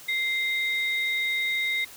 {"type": "tone pair together", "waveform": "sine", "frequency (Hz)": [2093, 3733], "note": ["C7", "A#7"], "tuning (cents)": [0, 2], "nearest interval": "minor seventh", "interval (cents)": 1002, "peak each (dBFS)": [-24, -30], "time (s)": [0.08, 1.85], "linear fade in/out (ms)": 10, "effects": ["tanh soft clip ceiling -17 dBFS", "white hiss -46 dBFS RMS until 1.96 s"]}